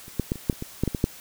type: clicks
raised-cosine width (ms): 3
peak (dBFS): -30 / -10 / -11 / -25 / -7 / -28 / -18 / -9 / -11 / -13 / -6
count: 11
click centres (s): 0.081 / 0.197 / 0.319 / 0.357 / 0.498 / 0.528 / 0.624 / 0.836 / 0.877 / 0.948 / 1.041
effects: white hiss -45 dBFS RMS until 1.2 s